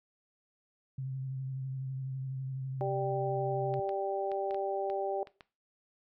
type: tone with vibrato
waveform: sine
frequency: 132.4 Hz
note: C3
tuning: 21 cents sharp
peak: -34 dBFS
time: 0.98-3.8 s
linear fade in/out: 5 ms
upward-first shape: sine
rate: 12 Hz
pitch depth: 26 cents each way
type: harmonic tone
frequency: 196 Hz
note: G3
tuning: in tune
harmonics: 2 / 3 / 4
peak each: -35 / -35 / -35 dBFS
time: 2.81-5.23 s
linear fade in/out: 0 ms
type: clicks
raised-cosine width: 0.3 ms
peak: -32 dBFS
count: 8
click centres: 3.74 / 3.892 / 4.317 / 4.509 / 4.545 / 4.9 / 5.272 / 5.408 s
effects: noise-tail reverb RT60 0.3 s tail -18 dB re dry